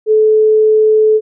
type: tone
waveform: sine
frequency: 432.8 Hz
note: A4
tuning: 29 cents flat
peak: -6 dBFS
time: 0.06-1.21 s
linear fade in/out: 50 ms
effects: none